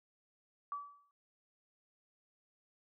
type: tone with exponential decay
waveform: sine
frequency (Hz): 1150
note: D6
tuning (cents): -37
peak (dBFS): -35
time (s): 0.72-1.11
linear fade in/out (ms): 1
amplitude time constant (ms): 83
effects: none